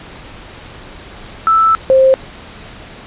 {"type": "tone pair in turn", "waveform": "sine", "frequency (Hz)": [1318.5, 528], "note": ["E6", "C5"], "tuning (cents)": [0, 16], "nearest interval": "octave + major third", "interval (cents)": 1584, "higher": "first", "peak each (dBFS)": [-7, -5], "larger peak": "second", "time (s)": [[1.47, 1.75], [1.9, 2.14]], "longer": "first", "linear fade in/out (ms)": 0, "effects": ["pink hiss -34 dBFS RMS until 3.06 s", "resampled to 8000 Hz"]}